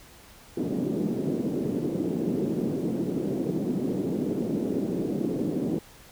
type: band-pass noise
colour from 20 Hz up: white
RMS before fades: -28 dBFS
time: 0.57-5.79 s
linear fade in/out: 5 ms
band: 160 to 370 Hz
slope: 24 dB/octave
effects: pink hiss -51 dBFS RMS until 6.11 s